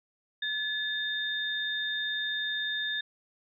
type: tone pair together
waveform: sine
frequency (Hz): 1719 / 3642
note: A6 / A#7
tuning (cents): -41 / -41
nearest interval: octave + minor second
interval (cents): 1300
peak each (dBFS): -32 / -32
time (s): 0.42-3.01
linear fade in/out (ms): 5
effects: none